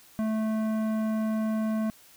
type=tone with tanh clipping; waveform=sine; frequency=218.7 Hz; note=A3; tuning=10 cents flat; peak=-27 dBFS; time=0.19-1.9 s; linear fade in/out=0 ms; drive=14 dB; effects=white hiss -55 dBFS RMS until 2.16 s